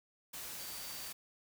sine tone in noise, 4618 Hz, D8, 30 cents flat, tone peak -51 dBFS, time 0.59-1.11 s, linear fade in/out 10 ms, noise white, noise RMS -45 dBFS, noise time 0.33-1.13 s, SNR -9 dB, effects none

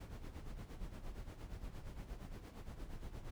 brown noise with tremolo, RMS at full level -45 dBFS, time 0-3.31 s, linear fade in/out 10 ms, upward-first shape sine, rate 8.6 Hz, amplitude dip 65%, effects none

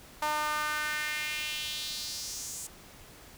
sawtooth tone with high-pass filter sweep, 302.1 Hz, D4, 49 cents sharp, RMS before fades -34 dBFS, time 0.22-2.67 s, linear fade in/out 5 ms, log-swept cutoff 880 to 7800 Hz, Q 2.7, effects pink hiss -52 dBFS RMS until 3.37 s

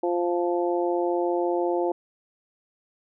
harmonic tone, 174.61 Hz, F3, in tune, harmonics 2 / 3 / 4 / 5, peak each -24 / -28 / -30 / -32 dBFS, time 0.03-1.92 s, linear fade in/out 5 ms, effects none

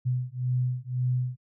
sine beating tone pair, 124.8 / 126.7 Hz, B2 / B2, +19 / +45 cents, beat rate 1.9 Hz, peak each -28 dBFS, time 0.05-1.37 s, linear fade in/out 20 ms, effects none

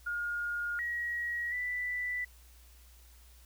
sine tone with pitch steps, 1425 / 1905 / 1979 Hz, F6 / A#6 / B6, +34 / +37 / +3 cents, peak -32 dBFS, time 0.06-2.25 s, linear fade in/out 10 ms, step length 730 ms, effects added 60 Hz sine -55 dBFS peak until 3.45 s + white hiss -62 dBFS RMS until 3.45 s

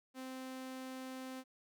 sawtooth tone, 260 Hz, C4, 11 cents flat, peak -40 dBFS, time 0.14-1.44 s, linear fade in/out 50 ms, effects none

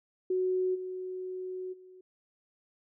sine tone with level steps, 370 Hz, F#4, in tune, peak -26 / -35 / -50 dBFS, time 0.3-2.01 s, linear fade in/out 5 ms, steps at 0.74 / 1.72 s, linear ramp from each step 20 ms, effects none

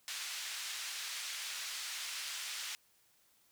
white band-pass noise, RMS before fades -42 dBFS, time 0.08-2.75 s, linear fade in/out 0 ms, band 1600 to 6000 Hz, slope 12 dB/octave, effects white hiss -70 dBFS RMS until 3.51 s

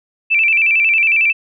sine tone with vibrato, 2489 Hz, D#7, in tune, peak -10 dBFS, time 0.3-1.33 s, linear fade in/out 20 ms, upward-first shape square, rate 11 Hz, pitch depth 100 cents each way, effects none

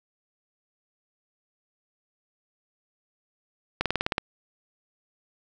slowing click train, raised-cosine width 0.3 ms, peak -8 dBFS, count 8, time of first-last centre 3.81-4.181 s, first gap 47 ms, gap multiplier 1.04, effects none

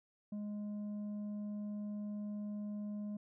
sine tone with tanh clipping, 207.7 Hz, G#3, in tune, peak -40 dBFS, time 0.32-3.17 s, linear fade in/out 5 ms, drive 5 dB, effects none

